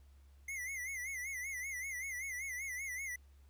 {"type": "tone with vibrato", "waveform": "square", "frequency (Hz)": 2075, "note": "C7", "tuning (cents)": -15, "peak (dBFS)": -40, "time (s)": [0.48, 3.16], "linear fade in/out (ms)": 5, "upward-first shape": "sine", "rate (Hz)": 5.2, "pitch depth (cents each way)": 110, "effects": ["added 69 Hz sine -58 dBFS peak until 3.49 s", "pink hiss -74 dBFS RMS until 3.49 s"]}